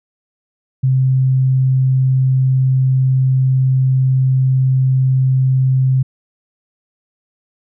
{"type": "tone", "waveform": "sine", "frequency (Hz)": 131, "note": "C3", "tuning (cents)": 2, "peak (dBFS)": -10, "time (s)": [0.83, 6.03], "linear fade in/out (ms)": 10, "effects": []}